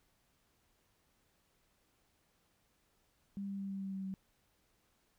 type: tone with pitch steps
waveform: sine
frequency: 198.6 / 197.34 / 196.09 / 194.85 / 193.62 / 192.39 / 191.17 Hz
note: G3 / G3 / G3 / G3 / G3 / G3 / G3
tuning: +23 / +12 / +1 / -10 / -21 / -32 / -43 cents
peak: -38 dBFS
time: 3.37-4.14 s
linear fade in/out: 0 ms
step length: 110 ms
effects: pink hiss -75 dBFS RMS until 5.18 s